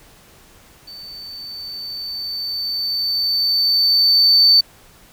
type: tone with level ramp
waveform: triangle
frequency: 4544 Hz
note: C#8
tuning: 42 cents sharp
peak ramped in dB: -33 to -5 dBFS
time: 0.87-4.61 s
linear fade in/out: 10 ms
effects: tanh soft clip ceiling -5 dBFS + pink hiss -48 dBFS RMS until 5.12 s